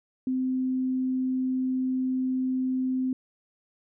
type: tone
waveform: sine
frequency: 258.2 Hz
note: C4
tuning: 23 cents flat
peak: -24 dBFS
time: 0.27-3.13 s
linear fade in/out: 2 ms
effects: none